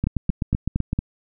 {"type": "two click trains", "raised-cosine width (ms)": 5, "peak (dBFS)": [-9, -9], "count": [5, 8], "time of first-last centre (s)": [[0.07, 0.99], [0.04, 0.931]], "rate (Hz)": [4.35, 7.86], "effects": []}